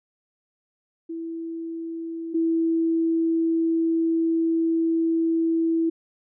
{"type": "tone pair in turn", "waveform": "sine", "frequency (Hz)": [329.8, 328.5], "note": ["E4", "E4"], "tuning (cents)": [1, -6], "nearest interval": "unison", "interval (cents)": 7, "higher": "first", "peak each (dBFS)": [-29, -19], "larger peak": "second", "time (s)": [[1.09, 2.34], [2.34, 5.9]], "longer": "second", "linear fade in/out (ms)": 10, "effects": []}